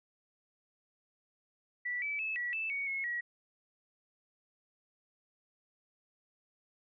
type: tone with pitch steps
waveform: sine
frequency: 1960 / 2304 / 2604 / 1938 / 2637 / 2234 / 2177 / 1915 Hz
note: B6 / D7 / E7 / B6 / E7 / C#7 / C#7 / A#6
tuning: -14 / -34 / -22 / -33 / 0 / +13 / -32 / +46 cents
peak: -33 dBFS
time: 1.85-3.21 s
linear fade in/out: 10 ms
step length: 170 ms
effects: none